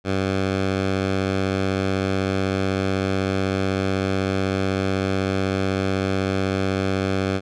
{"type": "tone", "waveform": "10% pulse", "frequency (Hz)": 96, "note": "G2", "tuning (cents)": -36, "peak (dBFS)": -12, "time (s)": [0.04, 7.41], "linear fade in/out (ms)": 50, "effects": ["low-pass 5000 Hz 12 dB/octave"]}